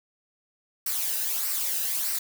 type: noise with flanger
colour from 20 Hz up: blue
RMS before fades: -28 dBFS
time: 0.86-2.19 s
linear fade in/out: 5 ms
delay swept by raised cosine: 0.29 to 0.92 ms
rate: 1.6 Hz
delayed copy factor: -0.55
effects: none